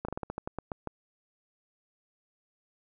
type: slowing click train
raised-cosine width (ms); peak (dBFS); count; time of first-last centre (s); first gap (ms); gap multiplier
1; -20; 11; 0.05-0.873; 35; 1.18
effects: none